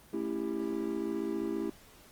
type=chord; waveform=triangle; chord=A dominant seventh; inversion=none; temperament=just; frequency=220 / 275 / 330 / 396 Hz; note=A3 / C#4 / E4 / G4; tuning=0 / -14 / +2 / +18 cents; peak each=-37 / -37 / -33 / -35 dBFS; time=0.13-1.7 s; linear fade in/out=5 ms; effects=pink hiss -57 dBFS RMS until 2.11 s + Opus 24 kbps